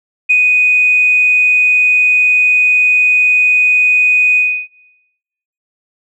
sine tone with ADSR envelope, 2489 Hz, D#7, in tune, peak -4 dBFS, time 0.29-4.68 s, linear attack 18 ms, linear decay 3 ms, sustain -2 dB, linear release 310 ms, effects noise-tail reverb RT60 1.0 s tail -18 dB re dry + tanh soft clip ceiling 0 dBFS

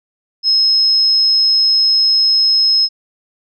sine tone, 5160 Hz, E8, 38 cents flat, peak -9 dBFS, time 0.43-2.89 s, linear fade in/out 50 ms, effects none

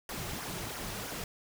pink noise with flanger, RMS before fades -39 dBFS, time 0.09-1.24 s, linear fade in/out 2 ms, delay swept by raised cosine 0.24 to 4.04 ms, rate 3 Hz, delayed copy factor -0.55, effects none

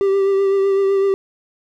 triangle tone with vibrato, 392 Hz, G4, in tune, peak -11 dBFS, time 0.01-1.14 s, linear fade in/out 0 ms, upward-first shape triangle, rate 7.9 Hz, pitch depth 26 cents each way, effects none

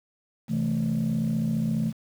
sine chord, A minor, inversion first, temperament equal, 130.81 / 164.81 / 220 Hz, C3 / E3 / A3, 0 / 0 / 0 cents, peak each -29 / -26 / -24 dBFS, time 0.48-1.93 s, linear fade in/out 50 ms, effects tanh soft clip ceiling -19 dBFS + 8-bit

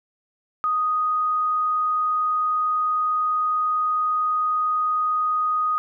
sine tone, 1244.5 Hz, D#6, in tune, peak -19 dBFS, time 0.64-5.78 s, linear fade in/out 0 ms, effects none

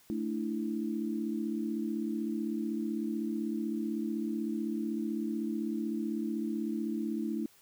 sine chord, A suspended fourth, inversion none, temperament equal, 220 / 293.7 / 329.6 Hz, A3 / D4 / E4, 0 / 0 / 0 cents, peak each -34 / -37 / -36 dBFS, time 0.1-7.46 s, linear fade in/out 0 ms, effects white hiss -62 dBFS RMS until 7.61 s

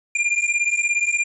square beating tone pair, 2392 / 2409 Hz, D7 / D7, +31 / +43 cents, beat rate 17 Hz, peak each -22 dBFS, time 0.15-1.24 s, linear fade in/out 5 ms, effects resampled to 22050 Hz

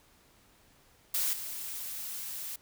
blue noise with level steps, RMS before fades -30 / -39 dBFS, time 1.14-2.56 s, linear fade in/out 5 ms, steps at 1.33 s, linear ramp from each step 2 ms, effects pink hiss -63 dBFS RMS until 2.61 s

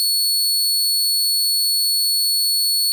sawtooth tone, 4405 Hz, C#8, 12 cents flat, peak -13 dBFS, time 0-2.92 s, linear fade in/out 0 ms, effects none

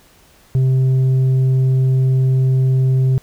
sine tone with tanh clipping, 130.81 Hz, C3, in tune, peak -12 dBFS, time 0.55-3.18 s, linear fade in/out 0 ms, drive 4 dB, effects pink hiss -50 dBFS RMS until 3.22 s

